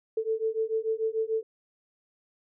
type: beating tone pair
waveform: sine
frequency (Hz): 440 / 446.8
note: A4 / A4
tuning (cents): 0 / +27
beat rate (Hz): 6.8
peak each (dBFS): -29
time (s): 0.17-1.43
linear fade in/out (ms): 5
effects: none